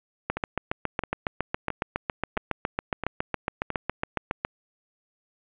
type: two click trains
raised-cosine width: 0.5 ms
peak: -14 / -10 dBFS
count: 6 / 31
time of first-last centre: 0.37-3.703 / 0.3-4.449 s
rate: 1.5 / 7.23 Hz
effects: resampled to 8000 Hz + 8-bit